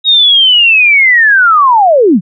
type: linear sweep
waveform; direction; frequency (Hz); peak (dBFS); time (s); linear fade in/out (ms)
sine; down; 3788 to 149.4; -3; 0.04-2.21; 50
effects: none